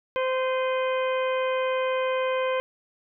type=harmonic tone with a mistuned harmonic; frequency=518 Hz; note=C5; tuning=17 cents flat; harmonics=1 / 2 / 3 / 4 / 5 / 6; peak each=-24 / -30 / -36 / -37 / -38 / -40 dBFS; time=0.16-2.6 s; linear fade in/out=0 ms; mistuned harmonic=5; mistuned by=-74 cents; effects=none

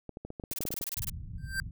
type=clicks; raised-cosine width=2 ms; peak=-26 dBFS; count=12; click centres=0.093 / 0.171 / 0.25 / 0.304 / 0.398 / 0.438 / 0.514 / 0.607 / 0.653 / 0.706 / 0.74 / 0.812 s
type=noise bursts; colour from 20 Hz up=blue; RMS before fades=-35 dBFS; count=12; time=0.51-1.096 s; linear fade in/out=0 ms; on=25 ms; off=26 ms
type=low-pass noise; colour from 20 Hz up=pink; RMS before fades=-40 dBFS; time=0.97-1.71 s; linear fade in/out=2 ms; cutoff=150 Hz; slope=24 dB/octave
type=tone with exponential growth; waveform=square; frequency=1568 Hz; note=G6; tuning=in tune; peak=-27 dBFS; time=1.38-1.6 s; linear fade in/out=1 ms; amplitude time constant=46 ms
effects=none

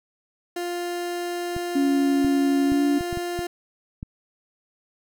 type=tone; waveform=30% pulse; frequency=350 Hz; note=F4; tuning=4 cents sharp; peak=-24 dBFS; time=0.56-3.47 s; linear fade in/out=5 ms
type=clicks; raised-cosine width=5 ms; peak=-20 dBFS; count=8; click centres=1.565 / 2.247 / 2.72 / 3.009 / 3.128 / 3.173 / 3.391 / 4.029 s
type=tone with pitch glide; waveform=sine; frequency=278 to 285.7 Hz; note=C#4 to D4; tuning=+5 to -48 cents; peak=-18 dBFS; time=1.75-2.99 s; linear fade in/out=10 ms; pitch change=+47 cents; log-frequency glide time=2.64-2.83 s
effects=none

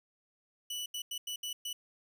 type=tone bursts at uneven times; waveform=sawtooth; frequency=2962 Hz; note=F#7; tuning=1 cent sharp; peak=-33 dBFS; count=6; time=0.7-0.86 / 0.94-1.02 / 1.11-1.18 / 1.27-1.36 / 1.43-1.53 / 1.65-1.73 s; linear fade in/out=5 ms; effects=none

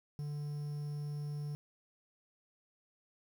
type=tone with quantisation; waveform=triangle; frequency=146.83 Hz; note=D3; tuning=in tune; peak=-35 dBFS; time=0.19-1.55 s; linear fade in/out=0 ms; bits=10; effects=none

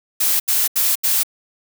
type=noise bursts; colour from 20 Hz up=blue; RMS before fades=-17 dBFS; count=4; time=0.2-1.234 s; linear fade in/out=10 ms; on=200 ms; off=78 ms; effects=none

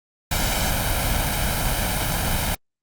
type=noise with comb filter; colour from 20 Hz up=pink; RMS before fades=-22 dBFS; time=0.31-2.55 s; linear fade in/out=5 ms; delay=1.3 ms; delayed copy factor=+0.65; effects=Opus 48 kbps

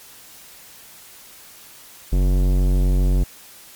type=tone with tanh clipping; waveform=sine; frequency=46.25 Hz; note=F#1; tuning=in tune; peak=-16 dBFS; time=2.12-3.24 s; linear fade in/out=10 ms; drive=18 dB; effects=white hiss -44 dBFS RMS until 3.75 s + MP3 96 kbps

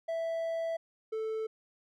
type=tone pair in turn; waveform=triangle; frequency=659.3 / 440 Hz; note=E5 / A4; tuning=0 / 0 cents; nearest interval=perfect fifth; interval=700 cents; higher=first; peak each=-29 / -30 dBFS; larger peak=first; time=0.08-0.77 / 1.12-1.47 s; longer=first; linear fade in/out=10 ms; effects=none

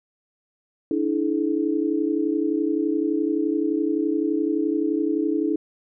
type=tone cluster; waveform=sine; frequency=292.3 / 324 / 428.2 Hz; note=D4 / E4 / A4; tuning=-8 / -30 / -47 cents; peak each=-24 / -23 / -27 dBFS; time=0.91-5.56 s; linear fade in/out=2 ms; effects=none

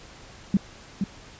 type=tone with echo; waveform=sine; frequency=196 Hz; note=G3; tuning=in tune; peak=-15 dBFS; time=0.54-0.57 s; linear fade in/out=2 ms; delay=470 ms; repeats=1; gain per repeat=-6 dB; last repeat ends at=1.04 s; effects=pink hiss -47 dBFS RMS until 1.39 s + resampled to 16000 Hz

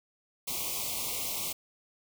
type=band-stop noise; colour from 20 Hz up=white; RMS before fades=-34 dBFS; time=0.47-1.53 s; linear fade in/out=10 ms; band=1200 to 2100 Hz; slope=96 dB/octave; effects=none

